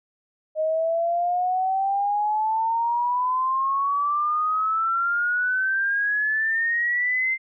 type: exponential sweep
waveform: sine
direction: up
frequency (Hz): 620 to 2093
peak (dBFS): -20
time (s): 0.55-7.38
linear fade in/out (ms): 50
effects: none